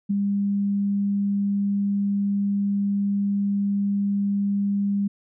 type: tone with ADSR envelope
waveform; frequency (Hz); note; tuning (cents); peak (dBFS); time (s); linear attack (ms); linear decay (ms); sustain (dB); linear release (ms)
sine; 200.7; G3; +41; -17; 0.09-5.08; 18; 6; -3; 10
effects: none